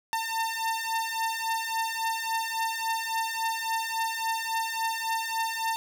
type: beating tone pair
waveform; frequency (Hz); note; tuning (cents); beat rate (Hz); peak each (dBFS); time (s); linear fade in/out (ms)
sawtooth; 900 / 903.6; A5 / A5; +39 / +46; 3.6; -27; 0.13-5.76; 0
effects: none